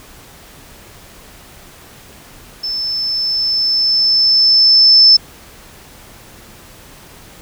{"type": "tone with level ramp", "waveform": "sine", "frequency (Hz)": 5274, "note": "E8", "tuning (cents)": 0, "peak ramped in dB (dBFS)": [-18, -3], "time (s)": [2.63, 5.17], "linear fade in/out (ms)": 10, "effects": ["pink hiss -40 dBFS RMS until 7.41 s"]}